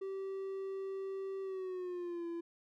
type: tone with pitch glide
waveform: triangle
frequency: 386.9 to 338.8 Hz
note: G4 to E4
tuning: -23 to +48 cents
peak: -36 dBFS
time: 0.01-2.41 s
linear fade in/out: 10 ms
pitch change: -229 cents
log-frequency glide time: 1.42-2.27 s
effects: none